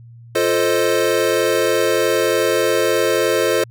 square chord, F dominant seventh, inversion none, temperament equal, 349.2 / 440 / 523.3 / 622.3 Hz, F4 / A4 / C5 / Eb5, 0 / 0 / 0 / 0 cents, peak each -22 / -20 / -20 / -23 dBFS, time 0.35-3.64 s, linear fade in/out 5 ms, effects added 117 Hz sine -38 dBFS peak until 3.7 s

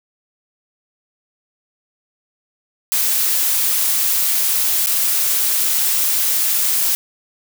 blue noise with dropouts, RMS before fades -17 dBFS, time 2.92-6.95 s, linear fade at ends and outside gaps 0 ms, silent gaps 4.861-4.871 s, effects none

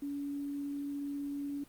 sine tone with quantisation, 284 Hz, C#4, 42 cents sharp, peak -35 dBFS, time 0.02-1.64 s, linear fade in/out 5 ms, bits 10, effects pink hiss -61 dBFS RMS until 1.68 s + Opus 24 kbps

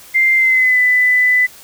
sine tone with pitch glide, 2093 to 1997.3 Hz, C7 to B6, 0 to +19 cents, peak -9 dBFS, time 0.14-1.47 s, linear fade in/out 20 ms, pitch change -81 cents, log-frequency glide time 0.35-0.79 s, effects white hiss -40 dBFS RMS until 1.63 s

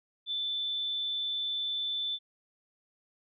sine tone with amplitude modulation, 3520 Hz, A7, in tune, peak -29 dBFS, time 0.26-2.19 s, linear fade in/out 50 ms, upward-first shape sine, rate 251 Hz, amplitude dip 25%, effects none

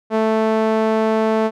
sawtooth tone with band-pass filter, 220 Hz, A3, in tune, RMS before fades -17 dBFS, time 0.1-1.51 s, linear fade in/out 50 ms, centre 600 Hz, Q 1, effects none

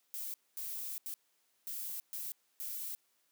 violet noise bursts at uneven times, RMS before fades -41 dBFS, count 6, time 0.14-0.34 / 0.57-0.98 / 1.06-1.14 / 1.67-2 / 2.13-2.32 / 2.6-2.95 s, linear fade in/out 0 ms, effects white hiss -75 dBFS RMS until 3.31 s + high-pass 200 Hz 12 dB/octave

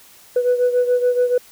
sine beating tone pair, 492.2 / 499.2 Hz, B4 / B4, -6 / +19 cents, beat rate 7 Hz, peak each -14 / -19 dBFS, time 0.36-1.38 s, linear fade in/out 5 ms, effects tanh soft clip ceiling -10 dBFS + white hiss -47 dBFS RMS until 1.51 s

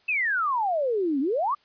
sine exponential two-way sweep, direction down then up, 2675 to 259.1 to 1241 Hz, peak -22 dBFS, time 0.08-1.55 s, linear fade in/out 10 ms, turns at 1.2 s, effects white hiss -62 dBFS RMS until 1.64 s + resampled to 11025 Hz

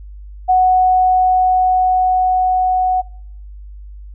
sine tone with level ramp, 740 Hz, F#5, in tune, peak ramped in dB -8 to -12 dBFS, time 0.48-3.02 s, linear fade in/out 20 ms, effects noise-tail reverb RT60 0.7 s tail -24 dB re dry + added 50 Hz sine -31 dBFS peak until 4.14 s

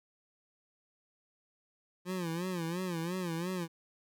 25% pulse tone with vibrato, 174.61 Hz, F3, in tune, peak -30 dBFS, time 2.05-3.68 s, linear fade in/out 50 ms, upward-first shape sine, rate 2.9 Hz, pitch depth 120 cents each way, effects none

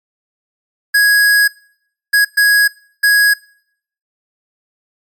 square tone bursts at uneven times, 1661.2 Hz, G#6, in tune, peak -8 dBFS, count 4, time 0.94-1.48 / 2.13-2.25 / 2.37-2.68 / 3.03-3.34 s, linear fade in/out 10 ms, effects noise-tail reverb RT60 0.7 s tail -25 dB re dry + MP3 96 kbps

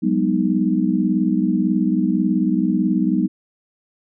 sine chord, G# minor seventh, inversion third, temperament equal with one note detuned, 185 / 203.3 / 246.9 / 311.1 Hz, F#3 / G#3 / B3 / D#4, 0 / -37 / 0 / 0 cents, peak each -21 dBFS, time 0.02-3.28 s, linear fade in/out 20 ms, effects none

